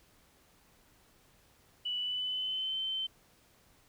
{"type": "tone with pitch glide", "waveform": "sine", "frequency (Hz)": [2960, 3087], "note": ["F#7", "G7"], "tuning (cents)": [0, -27], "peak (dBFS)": -32, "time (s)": [1.85, 3.07], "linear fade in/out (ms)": 10, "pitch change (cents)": 73, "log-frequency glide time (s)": [1.97, 2.78], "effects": ["pink hiss -65 dBFS RMS until 3.88 s"]}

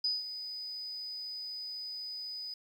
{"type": "tone with ADSR envelope", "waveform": "sine", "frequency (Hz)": 4978, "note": "D#8", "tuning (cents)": 0, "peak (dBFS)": -27, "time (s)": [0.04, 2.54], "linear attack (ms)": 6, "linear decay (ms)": 180, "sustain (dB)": -11, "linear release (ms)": 4, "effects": ["10-bit"]}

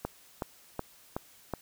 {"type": "click train", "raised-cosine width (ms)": 1, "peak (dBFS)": -18, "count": 5, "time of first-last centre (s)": [0.05, 1.537], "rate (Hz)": 2.69, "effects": ["white hiss -58 dBFS RMS until 1.61 s"]}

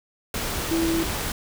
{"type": "tone in noise", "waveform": "sine", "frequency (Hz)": 329.6, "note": "E4", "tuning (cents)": 0, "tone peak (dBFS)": -21, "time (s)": [0.71, 1.03], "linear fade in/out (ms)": 2, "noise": "pink", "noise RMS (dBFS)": -28, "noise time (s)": [0.34, 1.32], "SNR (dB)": 4, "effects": []}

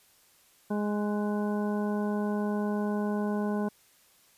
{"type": "harmonic tone with a mistuned harmonic", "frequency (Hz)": 207.7, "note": "G#3", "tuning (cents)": 0, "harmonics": [1, 2, 3, 4, 5, 7], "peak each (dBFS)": [-28, -34, -38, -40, -42, -45], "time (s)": [0.7, 3.69], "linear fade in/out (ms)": 10, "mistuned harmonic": 7, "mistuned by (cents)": 38, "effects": ["white hiss -62 dBFS RMS until 4.37 s", "resampled to 32000 Hz"]}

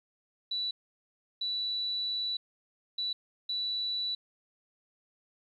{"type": "tone bursts at uneven times", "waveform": "sine", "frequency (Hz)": 3951, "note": "B7", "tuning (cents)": 0, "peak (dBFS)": -30, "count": 4, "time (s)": [[0.51, 0.71], [1.41, 2.37], [2.98, 3.13], [3.49, 4.15]], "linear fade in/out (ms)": 5, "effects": ["11-bit"]}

